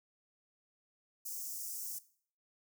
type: high-pass noise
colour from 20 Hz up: white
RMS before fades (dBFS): -42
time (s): 1.25-1.99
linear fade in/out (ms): 10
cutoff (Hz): 5500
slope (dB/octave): 48
effects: noise-tail reverb RT60 0.5 s tail -17 dB re dry